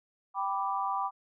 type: chord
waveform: sine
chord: G major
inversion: none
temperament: equal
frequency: 784 / 987.8 / 1174.7 Hz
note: G5 / B5 / D6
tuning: 0 / 0 / 0 cents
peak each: -33 dBFS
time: 0.34-1.11 s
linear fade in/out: 50 ms
effects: none